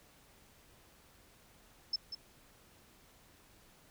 sine tone with echo, 5274 Hz, E8, in tune, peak -30 dBFS, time 1.93-1.96 s, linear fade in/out 5 ms, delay 190 ms, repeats 1, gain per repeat -9 dB, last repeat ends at 2.15 s, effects pink hiss -63 dBFS RMS until 3.9 s

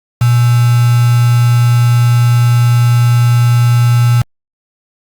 sine tone with quantisation, 120 Hz, B2, 49 cents flat, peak -6 dBFS, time 0.21-4.22 s, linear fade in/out 5 ms, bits 3, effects Opus 48 kbps

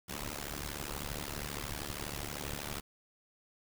pink noise with amplitude modulation, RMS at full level -36 dBFS, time 0.08-2.81 s, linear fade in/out 20 ms, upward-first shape sine, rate 72.6 Hz, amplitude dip 100%, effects none

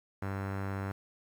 sawtooth tone with low-pass filter, 97.6 Hz, G2, 7 cents flat, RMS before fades -36 dBFS, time 0.22-0.92 s, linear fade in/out 5 ms, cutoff 1600 Hz, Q 1.8, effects 9-bit

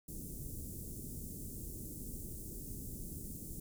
pink band-stop noise, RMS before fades -45 dBFS, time 0.08-3.6 s, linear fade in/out 5 ms, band 350 to 7900 Hz, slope 24 dB/octave, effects none

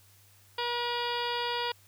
harmonic tone with a mistuned harmonic, 480 Hz, B4, 49 cents flat, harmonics 1 / 2 / 3 / 4 / 5 / 6 / 7 / 8 / 9 / 10, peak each -36 / -33 / -40 / -41 / -42 / -39 / -39 / -44 / -46 / -42 dBFS, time 0.58-1.72 s, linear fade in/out 5 ms, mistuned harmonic 8, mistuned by -34 cents, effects added 98 Hz sine -61 dBFS peak until 1.87 s + white hiss -61 dBFS RMS until 1.87 s

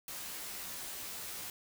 white noise with comb filter, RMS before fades -43 dBFS, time 0.08-1.5 s, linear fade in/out 2 ms, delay 14 ms, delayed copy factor -0.75, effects none

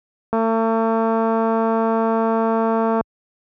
click train, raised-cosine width 1 ms, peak -7 dBFS, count 604, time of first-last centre 0.33-3.01 s, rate 225 Hz, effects high-pass 60 Hz 12 dB/octave

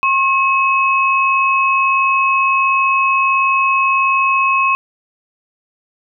sine tone pair together, 1078.4 / 2563 Hz, C#6 / E7, -48 / -49 cents, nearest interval octave + minor third, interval 1499 cents, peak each -13 / -15 dBFS, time 0.03-4.75 s, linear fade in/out 0 ms, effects none

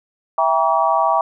sine chord, E diminished seventh, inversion none, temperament just, 659.3 / 791.1 / 949.3 / 1139.2 Hz, E5 / G5 / Bb5 / Db6, 0 / +16 / +31 / +47 cents, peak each -19 dBFS, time 0.38-1.21 s, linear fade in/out 2 ms, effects none

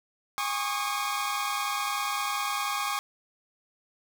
sawtooth tone cluster, 817 / 1083 / 1123 / 1233 Hz, G#5 / C#6 / C#6 / D#6, -29 / -41 / +22 / -16 cents, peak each -30 dBFS, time 0.38-2.99 s, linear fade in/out 0 ms, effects none

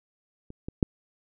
clicks, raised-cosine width 3 ms, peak -29 / -21 / -7 dBFS, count 3, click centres 0.504 / 0.685 / 0.828 s, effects none

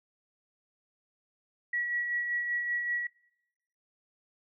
sine tone with tremolo, 1927 Hz, B6, 43 cents flat, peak -27 dBFS, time 1.73-3.07 s, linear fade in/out 5 ms, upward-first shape sine, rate 5.2 Hz, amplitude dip 40%, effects noise-tail reverb RT60 0.9 s tail -24 dB re dry

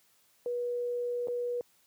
sine tone with dropouts, 485 Hz, B4, 31 cents flat, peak -30 dBFS, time 0.46-1.61 s, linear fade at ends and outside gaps 1 ms, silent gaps 1.273-1.283 s, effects white hiss -67 dBFS RMS until 1.86 s + high-pass 80 Hz 12 dB/octave

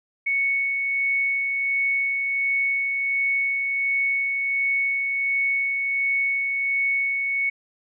sine tone with tremolo, 2217 Hz, C#7, in tune, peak -19 dBFS, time 0.26-7.5 s, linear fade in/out 10 ms, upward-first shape sine, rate 1.4 Hz, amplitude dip 30%, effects none

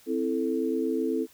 sine chord, A minor, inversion first, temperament equal, 261.6 / 329.6 / 440 Hz, C4 / E4 / A4, 0 / 0 / 0 cents, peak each -29 dBFS, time 0.06-1.27 s, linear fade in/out 50 ms, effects white hiss -57 dBFS RMS until 1.33 s

